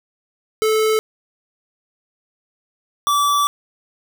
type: tone pair in turn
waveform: square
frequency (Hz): 435.6 / 1156.9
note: A4 / D6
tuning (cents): -17 / -26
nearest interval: octave + perfect fourth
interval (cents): 1691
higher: second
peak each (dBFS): -15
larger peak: neither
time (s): 0.62-0.99 / 3.07-3.47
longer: second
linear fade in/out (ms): 0
effects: none